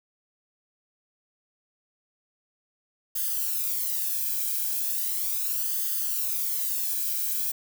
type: noise with flanger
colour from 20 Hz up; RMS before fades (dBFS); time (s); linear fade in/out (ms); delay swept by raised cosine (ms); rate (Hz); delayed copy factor
violet; -28; 3.15-7.52; 10; 0.62 to 1.27; 0.37; +0.75
effects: none